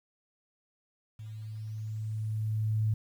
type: tone with level ramp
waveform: sine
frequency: 108.7 Hz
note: A2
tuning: 21 cents flat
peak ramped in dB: -40 to -24 dBFS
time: 1.19-2.94 s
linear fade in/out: 5 ms
effects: 10-bit